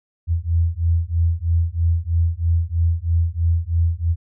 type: beating tone pair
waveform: sine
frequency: 82.41 / 85.51 Hz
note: E2 / F2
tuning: 0 / -36 cents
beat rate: 3.1 Hz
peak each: -19 dBFS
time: 0.27-4.16 s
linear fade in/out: 50 ms
effects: none